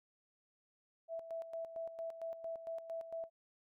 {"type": "tone with tremolo", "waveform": "sine", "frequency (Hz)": 659.3, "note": "E5", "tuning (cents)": 0, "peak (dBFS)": -39, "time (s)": [1.08, 3.3], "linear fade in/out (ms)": 50, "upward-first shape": "square", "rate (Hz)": 4.4, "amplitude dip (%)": 65, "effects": []}